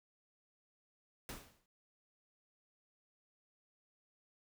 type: noise with exponential decay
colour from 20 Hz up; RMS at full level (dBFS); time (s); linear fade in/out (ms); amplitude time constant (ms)
pink; -43; 1.29-1.66; 1; 79
effects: none